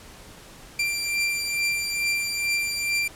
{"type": "beating tone pair", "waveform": "sawtooth", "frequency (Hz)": [2364, 2366.3], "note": ["D7", "D7"], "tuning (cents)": [11, 12], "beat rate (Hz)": 2.3, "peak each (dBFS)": [-21, -27], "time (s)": [0.79, 3.08], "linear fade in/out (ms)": 5, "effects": ["pink hiss -46 dBFS RMS until 3.15 s", "low-pass 12000 Hz 12 dB/octave"]}